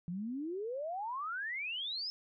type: exponential sweep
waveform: sine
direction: up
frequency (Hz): 166.3 to 5274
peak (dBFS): -36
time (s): 0.08-2.1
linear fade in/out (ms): 0
effects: none

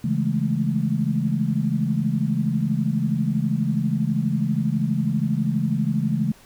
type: chord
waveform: sine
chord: A major seventh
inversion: first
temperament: equal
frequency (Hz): 138.59 / 164.81 / 207.7 / 220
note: C#3 / E3 / G#3 / A3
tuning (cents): 0 / 0 / 0 / 0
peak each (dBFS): -25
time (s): 0.04-6.32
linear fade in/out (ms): 5
effects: pink hiss -51 dBFS RMS until 6.45 s

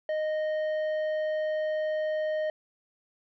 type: tone with tanh clipping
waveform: sine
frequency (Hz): 619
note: D#5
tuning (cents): -9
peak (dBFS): -28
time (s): 0.09-2.5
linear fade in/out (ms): 2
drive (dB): 8
effects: none

